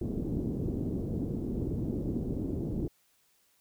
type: low-pass noise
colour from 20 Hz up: white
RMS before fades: -33 dBFS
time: 0.01-2.88 s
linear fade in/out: 5 ms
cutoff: 340 Hz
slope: 24 dB/octave
effects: white hiss -69 dBFS RMS until 3.6 s